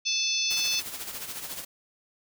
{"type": "harmonic tone", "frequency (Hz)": 873, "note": "A5", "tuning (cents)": -14, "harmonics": [3, 4, 5, 6, 7], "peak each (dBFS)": [-31, -31, -31, -31, -31], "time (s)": [0.05, 0.81], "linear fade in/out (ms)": 20}
{"type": "noise with tremolo", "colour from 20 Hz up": "white", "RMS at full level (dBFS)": -35, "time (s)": [0.5, 1.65], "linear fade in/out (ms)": 10, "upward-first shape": "sine", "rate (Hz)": 14, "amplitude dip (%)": 55}
{"effects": []}